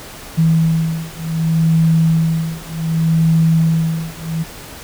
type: beating tone pair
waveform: sine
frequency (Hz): 162.1 / 162.76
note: E3 / E3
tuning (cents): -29 / -22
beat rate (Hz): 0.66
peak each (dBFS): -15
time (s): 0.37-4.44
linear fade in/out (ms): 20
effects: pink hiss -34 dBFS RMS until 4.83 s